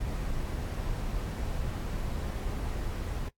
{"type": "noise", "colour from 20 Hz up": "brown", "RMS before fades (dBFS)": -33, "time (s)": [0, 3.29], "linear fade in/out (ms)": 10, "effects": ["noise-tail reverb RT60 0.1 s tail -17 dB re dry", "AAC 64 kbps"]}